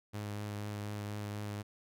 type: tone with vibrato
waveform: sawtooth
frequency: 103.83 Hz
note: G#2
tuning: in tune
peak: -34 dBFS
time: 0.13-1.63 s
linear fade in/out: 20 ms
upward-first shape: triangle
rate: 4.1 Hz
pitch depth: 18 cents each way
effects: none